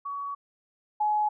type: tone pair in turn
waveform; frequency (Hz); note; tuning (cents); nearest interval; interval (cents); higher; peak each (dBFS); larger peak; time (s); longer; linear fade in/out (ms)
sine; 1128 / 845; C#6 / G#5; +30 / +30; perfect fourth; 500; first; -31 / -22; second; 0.05-0.35 / 1-1.29; first; 10
effects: none